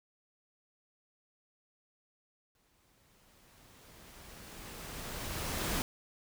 pink noise with exponential growth, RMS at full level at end -33 dBFS, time 2.55-5.82 s, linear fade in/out 1 ms, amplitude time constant 710 ms, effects none

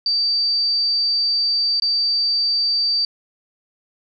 sine tone with dropouts, 4640 Hz, D8, 22 cents flat, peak -16 dBFS, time 0.06-3.05 s, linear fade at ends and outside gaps 2 ms, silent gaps 1.799-1.821 s, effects none

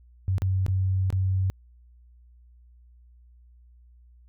sine tone with dropouts, 94.5 Hz, F#2, 37 cents sharp, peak -21 dBFS, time 0.28-1.5 s, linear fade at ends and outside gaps 0 ms, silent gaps 0.382-0.42 / 0.664-0.682 / 1.103-1.126 s, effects added 60 Hz sine -51 dBFS peak until 4.28 s

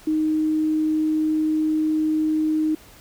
sine tone, 311.1 Hz, D#4, in tune, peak -18 dBFS, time 0.07-2.75 s, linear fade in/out 5 ms, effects pink hiss -48 dBFS RMS until 3 s

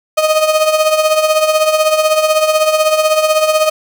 35% pulse tone with tremolo, 622.3 Hz, D#5, in tune, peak -5 dBFS, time 0.17-3.7 s, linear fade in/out 10 ms, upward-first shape triangle, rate 16 Hz, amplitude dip 70%, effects none

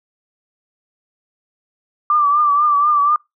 sine tone with vibrato, 1176 Hz, D6, 2 cents sharp, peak -11 dBFS, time 2.1-3.16 s, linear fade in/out 2 ms, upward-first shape triangle, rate 4.1 Hz, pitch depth 64 cents each way, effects noise-tail reverb RT60 0.2 s tail -25 dB re dry

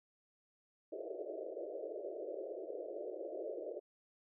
white band-pass noise, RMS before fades -44 dBFS, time 0.92-3.8 s, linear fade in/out 10 ms, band 330 to 640 Hz, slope 96 dB/octave, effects none

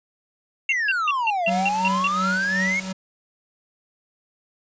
sine tone bursts, 2744 Hz, F7, 31 cents flat, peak -19 dBFS, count 8, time 0.69-2.074 s, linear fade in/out 2 ms, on 33 ms, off 160 ms
triangle exponential two-way sweep, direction down then up, 2217 to 659.3 to 2217 Hz, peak -19 dBFS, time 0.69-2.8 s, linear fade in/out 5 ms, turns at 1.46 s
square tone with tremolo, 188.6 Hz, F#3, 33 cents sharp, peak -24 dBFS, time 1.47-2.93 s, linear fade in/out 10 ms, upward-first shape sine, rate 2.8 Hz, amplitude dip 70%
white noise, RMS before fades -35 dBFS, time 1.51-2.92 s, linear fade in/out 5 ms
effects resampled to 16000 Hz

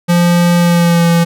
square tone with pitch glide, 173.7 to 169.44 Hz, F3 to E3, -9 to +48 cents, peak -8 dBFS, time 0.08-1.25 s, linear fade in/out 20 ms, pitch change -43 cents, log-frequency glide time 0.57-1.07 s, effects none

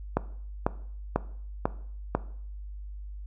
click train, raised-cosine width 1 ms, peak -9 dBFS, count 5, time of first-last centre 0.17-2.15 s, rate 2.02 Hz, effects noise-tail reverb RT60 0.6 s tail -17 dB re dry + added 50 Hz sine -37 dBFS peak until 3.26 s

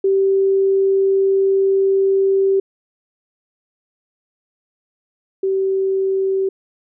sine tone pair in turn, 388.5 / 384.9 Hz, G4 / G4, -16 / -32 cents, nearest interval unison, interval 16 cents, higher first, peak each -12 / -15 dBFS, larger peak first, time 0.04-2.6 / 5.43-6.49 s, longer first, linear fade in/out 5 ms, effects none

